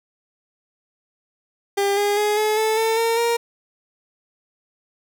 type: tone with pitch steps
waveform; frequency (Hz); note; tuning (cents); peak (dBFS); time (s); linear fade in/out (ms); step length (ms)
30% pulse; 400 / 409.1 / 418.4 / 428 / 437.7 / 447.7 / 457.9 / 468.3; G4 / G#4 / G#4 / A4 / A4 / A4 / A#4 / A#4; +35 / -26 / +13 / -48 / -9 / +30 / -31 / +8; -15; 1.77-3.37; 10; 200
effects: none